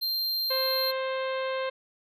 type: tone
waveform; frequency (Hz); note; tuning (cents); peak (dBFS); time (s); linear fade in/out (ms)
square; 4171; C8; -6; -27; 0.01-0.92; 20
type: harmonic tone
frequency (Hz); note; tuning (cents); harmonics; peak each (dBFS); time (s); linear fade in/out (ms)
526; C5; +9; 1 / 2 / 3 / 4 / 5 / 6 / 7 / 8; -29 / -35 / -39 / -41 / -43 / -45 / -46 / -47; 0.5-1.7; 10
effects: none